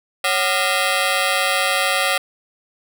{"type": "ring-modulated tone", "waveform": "10% pulse", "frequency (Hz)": 651, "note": "E5", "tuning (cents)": -22, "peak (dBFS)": -5, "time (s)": [0.24, 2.18], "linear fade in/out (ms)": 5, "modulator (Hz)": 98.1, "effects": []}